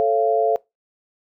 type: chord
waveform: sine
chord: A augmented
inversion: none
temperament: just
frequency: 440 / 550 / 687.5 Hz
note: A4 / C#5 / E#5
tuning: 0 / -14 / -27 cents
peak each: -19 / -23 / -19 dBFS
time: 0-0.56 s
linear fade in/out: 0 ms
effects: noise-tail reverb RT60 0.2 s tail -22 dB re dry